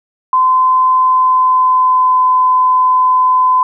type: tone with pitch glide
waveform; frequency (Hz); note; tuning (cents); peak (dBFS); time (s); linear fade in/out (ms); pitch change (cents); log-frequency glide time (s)
sine; 1027 to 1017; C6 to C6; -33 to -50; -7; 0.33-3.63; 2; -17; 0.92-2.23
effects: none